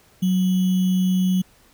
sine tone with sample-and-hold, 185 Hz, F#3, in tune, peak -16 dBFS, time 0.22-1.42 s, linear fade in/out 10 ms, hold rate 3150 Hz, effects pink hiss -55 dBFS RMS until 1.73 s

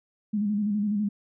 sine tone with vibrato, 207.3 Hz, G#3, 3 cents flat, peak -23 dBFS, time 0.33-1.09 s, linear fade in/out 10 ms, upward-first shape square, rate 12 Hz, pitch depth 47 cents each way, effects none

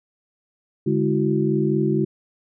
sine tone cluster, 144.3 / 206.1 / 329.7 / 373.8 Hz, D3 / G#3 / E4 / F#4, -30 / -13 / 0 / +18 cents, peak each -23 dBFS, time 0.86-2.05 s, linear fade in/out 10 ms, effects none

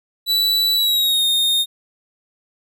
45% pulse tone with pitch glide, 3951 to 3686 Hz, B7 to A#7, 0 to -20 cents, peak -14 dBFS, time 0.26-1.66 s, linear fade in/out 50 ms, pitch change -120 cents, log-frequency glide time 0.75-1.25 s, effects none

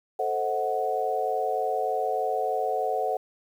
sine chord, A diminished seventh, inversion none, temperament equal with one note detuned, 440 / 523.3 / 633.5 / 740 Hz, A4 / C5 / Eb5 / Gb5, 0 / 0 / +31 / 0 cents, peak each -30 / -31 / -33 / -27 dBFS, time 0.19-3.17 s, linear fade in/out 5 ms, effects 9-bit

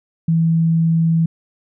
sine tone, 164.1 Hz, E3, 8 cents flat, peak -12 dBFS, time 0.28-1.26 s, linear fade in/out 5 ms, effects none

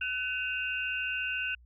sine tone cluster, 1507 / 2536 / 2770 Hz, F#6 / D#7 / F7, +31 / +32 / -15 cents, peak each -34 / -36 / -34 dBFS, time 0.01-1.55 s, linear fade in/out 5 ms, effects added 60 Hz sine -54 dBFS peak until 1.65 s

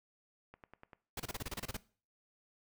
click train, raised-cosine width 0.5 ms, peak -37 dBFS, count 5, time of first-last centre 0.54-0.932 s, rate 10.2 Hz
pink noise bursts, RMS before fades -40 dBFS, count 11, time 1.17-1.769 s, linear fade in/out 5 ms, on 29 ms, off 28 ms
effects noise-tail reverb RT60 0.4 s tail -19 dB re dry

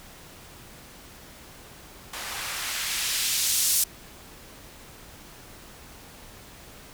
blue noise with band-pass filter sweep, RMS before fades -27 dBFS, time 2.13-3.84 s, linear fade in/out 5 ms, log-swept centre 720 to 7400 Hz, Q 0.76, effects pink hiss -47 dBFS RMS until 6.93 s

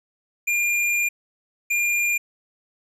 square tone pair in turn, 2405 / 2405 Hz, D7 / D7, +41 / +41 cents, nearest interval unison, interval 0 cents, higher neither, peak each -20 dBFS, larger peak neither, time 0.47-1.09 / 1.7-2.18 s, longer first, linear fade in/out 10 ms, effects resampled to 32000 Hz + 10-bit

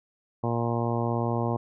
harmonic tone, 117.6 Hz, A#2, 16 cents sharp, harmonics 1 / 2 / 3 / 4 / 5 / 6 / 7 / 8 / 9, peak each -28 / -31 / -33 / -34 / -35 / -36 / -36 / -37 / -38 dBFS, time 0.43-1.57 s, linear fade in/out 10 ms, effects none

